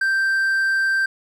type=tone; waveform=triangle; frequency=1568 Hz; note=G6; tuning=in tune; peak=-15 dBFS; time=0.01-1.06 s; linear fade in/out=5 ms; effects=none